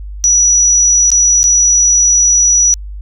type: tone with dropouts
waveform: sine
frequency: 5870 Hz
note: F#8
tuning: 15 cents flat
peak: -6 dBFS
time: 0.24-2.74 s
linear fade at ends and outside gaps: 0 ms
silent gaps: 1.103-1.117 / 1.431-1.44 s
effects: added 50 Hz sine -23 dBFS peak until 3.01 s